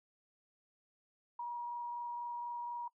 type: tone with frequency modulation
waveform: sine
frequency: 956 Hz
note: A#5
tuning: 43 cents sharp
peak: -38 dBFS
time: 1.39-2.88 s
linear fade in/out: 5 ms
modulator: 24.1 Hz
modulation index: 0.32
effects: noise-tail reverb RT60 0.1 s tail -21 dB re dry